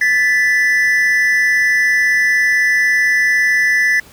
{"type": "tone pair together", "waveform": "triangle", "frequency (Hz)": [1746, 1983.9], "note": ["A6", "B6"], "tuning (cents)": [-14, 7], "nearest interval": "major second", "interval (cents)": 221, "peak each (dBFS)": -12, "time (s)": [0.01, 4], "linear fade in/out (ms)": 5, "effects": ["pink hiss -43 dBFS RMS until 4.12 s", "high-pass 60 Hz 12 dB/octave"]}